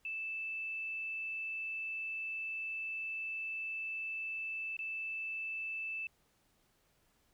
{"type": "tone with dropouts", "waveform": "sine", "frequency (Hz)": 2637, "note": "E7", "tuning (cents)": 0, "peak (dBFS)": -37, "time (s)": [0.05, 6.07], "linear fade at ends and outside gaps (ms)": 2, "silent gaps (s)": [4.768, 4.79], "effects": ["pink hiss -73 dBFS RMS until 7.33 s"]}